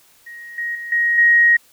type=tone with level steps; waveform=sine; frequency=1883 Hz; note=A#6; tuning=17 cents sharp; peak=-33 / -21 / -27 / -14 / -9 dBFS; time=0.26-1.57 s; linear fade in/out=10 ms; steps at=0.58 / 0.75 / 0.92 / 1.18 s; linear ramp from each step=2 ms; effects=white hiss -53 dBFS RMS until 1.72 s